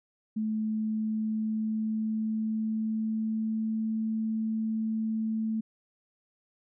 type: tone with pitch glide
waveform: sine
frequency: 217.2 to 220.6 Hz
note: A3 to A3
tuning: -22 to +5 cents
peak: -27 dBFS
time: 0.36-5.61 s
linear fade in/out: 10 ms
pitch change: +27 cents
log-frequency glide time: 0.64-3.99 s
effects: none